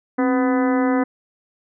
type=harmonic tone with a mistuned harmonic; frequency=250.1 Hz; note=B3; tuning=22 cents sharp; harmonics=1 / 2 / 3 / 4 / 5 / 6 / 7 / 8; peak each=-17 / -23 / -27 / -29 / -31 / -33 / -34 / -35 dBFS; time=0.18-1.04 s; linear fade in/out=10 ms; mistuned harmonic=1; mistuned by=+96 cents; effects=none